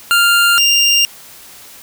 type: tone pair in turn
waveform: 25% pulse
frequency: 1396.9 / 2794 Hz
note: F6 / F7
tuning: 0 / 0 cents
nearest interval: octave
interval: 1200 cents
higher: second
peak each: -5 dBFS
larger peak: neither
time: 0.11-0.58 / 0.58-1.05 s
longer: neither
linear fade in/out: 0 ms
effects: white hiss -38 dBFS RMS until 1.82 s